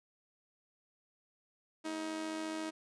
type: tone with amplitude modulation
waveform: sawtooth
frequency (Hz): 316.8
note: D#4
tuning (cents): +31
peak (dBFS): -31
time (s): 1.84-2.71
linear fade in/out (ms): 20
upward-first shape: sine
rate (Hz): 94.4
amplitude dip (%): 50
effects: resampled to 22050 Hz